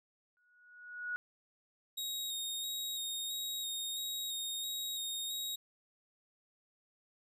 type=tone with exponential growth; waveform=sine; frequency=1459 Hz; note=F#6; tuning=25 cents flat; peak=-33 dBFS; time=0.37-1.16 s; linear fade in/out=0 ms; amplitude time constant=170 ms
type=tone with vibrato; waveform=sawtooth; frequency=3750 Hz; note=A#7; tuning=10 cents sharp; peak=-34 dBFS; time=1.97-5.56 s; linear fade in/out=10 ms; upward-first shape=square; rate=1.5 Hz; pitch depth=20 cents each way
effects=none